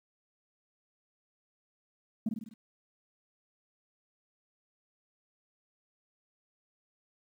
sine tone with echo, 220 Hz, A3, in tune, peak -25 dBFS, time 2.26-2.29 s, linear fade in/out 5 ms, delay 50 ms, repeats 5, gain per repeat -5 dB, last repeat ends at 2.54 s, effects tanh soft clip ceiling -25 dBFS + 11-bit

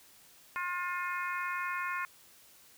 harmonic tone, 356.1 Hz, F4, 34 cents sharp, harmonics 3 / 4 / 5 / 6 / 7, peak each -36 / -38 / -40 / -42 / -43 dBFS, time 0.56-2.05 s, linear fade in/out 0 ms, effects white hiss -59 dBFS RMS until 2.77 s

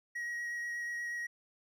triangle tone with vibrato, 1900 Hz, A#6, 33 cents sharp, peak -34 dBFS, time 0.15-1.27 s, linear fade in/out 10 ms, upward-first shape sine, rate 8.3 Hz, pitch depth 11 cents each way, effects none

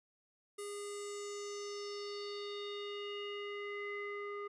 square tone with low-pass filter sweep, 408.5 Hz, G#4, 29 cents flat, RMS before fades -43 dBFS, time 0.58-4.48 s, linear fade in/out 10 ms, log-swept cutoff 9800 to 1600 Hz, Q 4.6, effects none

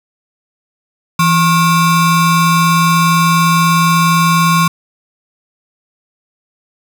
square ring-modulated tone, 625 Hz, D#5, 8 cents sharp, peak -6 dBFS, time 1.19-4.68 s, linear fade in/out 5 ms, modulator 458 Hz, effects 7-bit

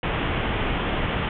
pink low-pass noise, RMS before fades -25 dBFS, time 0.03-1.29 s, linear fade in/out 2 ms, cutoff 3400 Hz, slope 96 dB/octave, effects none

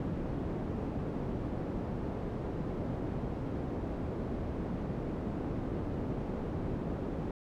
white low-pass noise, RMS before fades -36 dBFS, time 0-7.31 s, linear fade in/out 2 ms, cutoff 330 Hz, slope 12 dB/octave, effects none

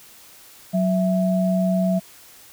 sine tone pair together, 185 / 659.3 Hz, F#3 / E5, 0 / 0 cents, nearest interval octave + minor seventh, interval 2200 cents, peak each -18 / -23 dBFS, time 0.73-2 s, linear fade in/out 20 ms, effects white hiss -47 dBFS RMS until 2.52 s

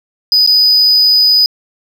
sine tone with dropouts, 4978 Hz, D#8, in tune, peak -3 dBFS, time 0.32-1.46 s, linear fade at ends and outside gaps 1 ms, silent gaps 0.464-0.474 s, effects tanh soft clip ceiling -5 dBFS

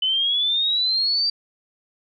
sine exponential sweep, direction up, 3011 to 4699 Hz, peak -18 dBFS, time 0.02-1.3 s, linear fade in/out 5 ms, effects none

